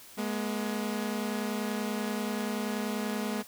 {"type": "tone pair together", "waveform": "sawtooth", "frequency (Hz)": [209.9, 240.3], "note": ["G#3", "B3"], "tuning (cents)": [19, -47], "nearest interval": "major second", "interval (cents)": 234, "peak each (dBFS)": [-28, -31], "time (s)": [0.17, 3.43], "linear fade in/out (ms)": 20, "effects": ["white hiss -51 dBFS RMS until 3.47 s"]}